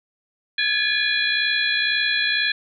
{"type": "tone cluster", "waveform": "sine", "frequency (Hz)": [1666, 1728, 2432, 3366, 4069], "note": ["G#6", "A6", "D#7", "G#7", "C8"], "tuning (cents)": [5, -32, -40, 23, -49], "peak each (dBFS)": -25, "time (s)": [0.58, 2.52], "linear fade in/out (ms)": 5, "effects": []}